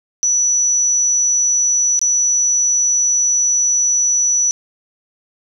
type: tone with dropouts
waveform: sine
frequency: 5920 Hz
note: F#8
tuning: in tune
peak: -12 dBFS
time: 0.23-4.51 s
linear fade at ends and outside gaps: 0 ms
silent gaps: 1.992-2.015 s
effects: 9-bit